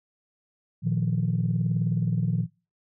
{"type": "chord", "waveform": "sine", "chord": "Bb suspended fourth", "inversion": "none", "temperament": "equal", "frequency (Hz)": [116.54, 155.56, 174.61], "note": ["Bb2", "Eb3", "F3"], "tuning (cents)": [0, 0, 0], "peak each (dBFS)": -26, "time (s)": [0.82, 2.47], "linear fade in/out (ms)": 50, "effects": ["noise-tail reverb RT60 0.3 s tail -21 dB re dry", "tanh soft clip ceiling -15 dBFS"]}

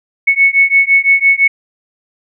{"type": "beating tone pair", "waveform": "sine", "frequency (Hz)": [2206, 2211.9], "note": ["C#7", "C#7"], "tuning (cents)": [-9, -4], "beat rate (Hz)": 5.9, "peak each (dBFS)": -10, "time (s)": [0.27, 1.48], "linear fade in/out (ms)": 10, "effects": []}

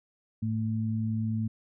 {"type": "tone pair together", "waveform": "sine", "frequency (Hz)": [108.87, 221.8], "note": ["A2", "A3"], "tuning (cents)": [-18, 14], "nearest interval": "octave", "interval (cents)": 1232, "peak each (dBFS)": [-29, -30], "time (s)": [0.42, 1.48], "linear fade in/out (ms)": 10, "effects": []}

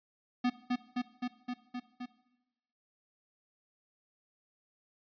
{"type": "tone with echo", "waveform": "square", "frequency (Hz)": 247.1, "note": "B3", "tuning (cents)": 1, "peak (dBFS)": -27, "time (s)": [0.44, 0.5], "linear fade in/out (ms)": 10, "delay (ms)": 260, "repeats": 6, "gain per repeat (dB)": -2, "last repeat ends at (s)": 2.06, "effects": ["noise-tail reverb RT60 1.0 s tail -17 dB re dry", "resampled to 11025 Hz"]}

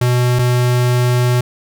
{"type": "tone pair in turn", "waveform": "square", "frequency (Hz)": [123.47, 123.47], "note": ["B2", "B2"], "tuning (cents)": [0, 0], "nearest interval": "unison", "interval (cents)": 0, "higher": "neither", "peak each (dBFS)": -12, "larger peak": "neither", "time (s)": [[0.01, 0.39], [0.39, 1.41]], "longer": "second", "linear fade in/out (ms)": 5, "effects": []}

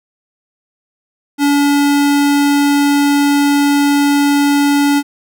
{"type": "tone", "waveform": "square", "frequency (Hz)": 285.8, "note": "D4", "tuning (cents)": -47, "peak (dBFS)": -10, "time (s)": [1.38, 5.03], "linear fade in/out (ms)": 50, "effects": []}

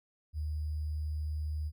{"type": "tone with sample-and-hold", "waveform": "sine", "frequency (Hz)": 76.2, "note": "D#2", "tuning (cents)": -36, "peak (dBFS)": -32, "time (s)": [0.33, 1.72], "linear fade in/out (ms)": 50, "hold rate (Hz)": 4900, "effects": []}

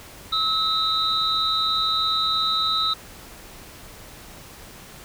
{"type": "tone cluster", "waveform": "sine", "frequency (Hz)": [1293, 3730, 3973], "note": ["E6", "A#7", "B7"], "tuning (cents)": [-34, 0, 10], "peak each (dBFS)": -24, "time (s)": [0.32, 2.94], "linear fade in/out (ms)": 10, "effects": ["pink hiss -43 dBFS RMS until 5.04 s"]}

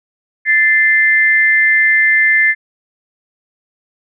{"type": "tone pair together", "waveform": "sine", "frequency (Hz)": [1760, 2082], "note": ["A6", "C7"], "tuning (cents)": [0, -9], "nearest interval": "minor third", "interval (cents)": 291, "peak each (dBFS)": -11, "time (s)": [0.45, 2.55], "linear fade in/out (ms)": 50, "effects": []}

